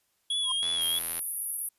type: tone with vibrato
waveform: square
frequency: 3322 Hz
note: G#7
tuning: in tune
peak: -27 dBFS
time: 0.3-0.99 s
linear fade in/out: 5 ms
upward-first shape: sine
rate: 3.1 Hz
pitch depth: 51 cents each way
type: tone with exponential growth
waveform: triangle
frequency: 1028 Hz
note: C6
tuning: 31 cents flat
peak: -28 dBFS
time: 0.41-0.52 s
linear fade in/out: 5 ms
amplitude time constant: 22 ms
type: click train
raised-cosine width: 0.2 ms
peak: -22 dBFS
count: 48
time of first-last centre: 0.63-1.192 s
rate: 83.7 Hz
type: band-pass noise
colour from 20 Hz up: white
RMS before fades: -34 dBFS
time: 0.81-1.69 s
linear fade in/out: 5 ms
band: 9900 to 12000 Hz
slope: 96 dB/octave
effects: white hiss -73 dBFS RMS until 1.78 s + resampled to 32000 Hz